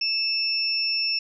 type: tone pair together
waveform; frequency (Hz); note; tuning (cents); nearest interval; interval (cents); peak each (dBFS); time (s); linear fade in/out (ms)
sine; 2632 / 5400; E7 / E8; -3 / +41; octave; 1244; -28 / -23; 0.01-1.19; 5
effects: none